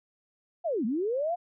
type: linear two-way sweep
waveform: sine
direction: down then up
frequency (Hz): 725 to 203.3 to 725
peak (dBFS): -26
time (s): 0.64-1.36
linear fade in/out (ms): 20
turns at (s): 0.85
effects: none